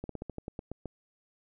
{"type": "slowing click train", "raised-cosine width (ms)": 2, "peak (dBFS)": -24, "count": 10, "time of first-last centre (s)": [0.04, 0.857], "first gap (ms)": 53, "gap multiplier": 1.13, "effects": []}